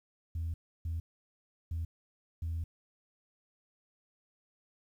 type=tone bursts at uneven times; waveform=sine; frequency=82.41 Hz; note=E2; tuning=in tune; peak=-31 dBFS; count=4; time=0.35-0.54 / 0.85-1 / 1.71-1.85 / 2.42-2.64 s; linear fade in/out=5 ms; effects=tanh soft clip ceiling -30 dBFS + 11-bit